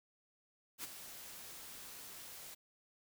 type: noise with ADSR envelope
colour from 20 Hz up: white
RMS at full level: -42 dBFS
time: 0.78-2.55 s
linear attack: 58 ms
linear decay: 21 ms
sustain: -9 dB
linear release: 14 ms
effects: none